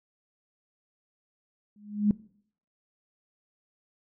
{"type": "tone with exponential growth", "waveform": "sine", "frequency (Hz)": 207.7, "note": "G#3", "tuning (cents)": 0, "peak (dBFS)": -16, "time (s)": [1.76, 2.11], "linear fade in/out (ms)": 2, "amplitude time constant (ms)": 76, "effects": ["noise-tail reverb RT60 0.6 s tail -21 dB re dry"]}